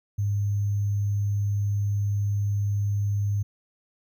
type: tone with sample-and-hold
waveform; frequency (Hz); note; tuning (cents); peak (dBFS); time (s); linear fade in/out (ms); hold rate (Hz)
sine; 101.8; G#2; -34; -22; 0.18-3.43; 10; 6300
effects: none